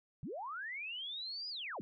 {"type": "linear two-way sweep", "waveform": "sine", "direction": "up then down", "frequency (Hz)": [111, 5000, 111], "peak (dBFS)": -40, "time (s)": [0.23, 1.81], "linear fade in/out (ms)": 0, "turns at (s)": 1.49, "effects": []}